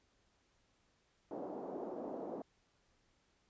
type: band-pass noise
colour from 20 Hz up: pink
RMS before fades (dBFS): -44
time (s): 1.31-2.42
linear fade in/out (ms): 2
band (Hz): 260 to 740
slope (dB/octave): 24
effects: pink hiss -75 dBFS RMS until 3.49 s + resampled to 16000 Hz